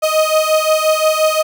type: beating tone pair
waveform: 35% pulse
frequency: 622.3 / 628 Hz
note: D#5 / D#5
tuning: 0 / +16 cents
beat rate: 5.7 Hz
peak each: -13 / -13 dBFS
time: 0.02-1.43 s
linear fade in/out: 20 ms
effects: none